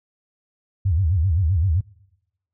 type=tone with vibrato; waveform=sine; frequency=86.9 Hz; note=F2; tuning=8 cents flat; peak=-16 dBFS; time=0.85-1.81 s; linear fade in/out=10 ms; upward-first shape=sine; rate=7.7 Hz; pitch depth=240 cents each way; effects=noise-tail reverb RT60 0.9 s tail -24 dB re dry